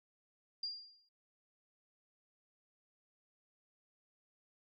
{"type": "tone with exponential decay", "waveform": "sine", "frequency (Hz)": 4794, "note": "D8", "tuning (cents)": 35, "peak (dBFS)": -35, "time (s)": [0.63, 1.09], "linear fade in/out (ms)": 5, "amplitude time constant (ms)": 99, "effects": []}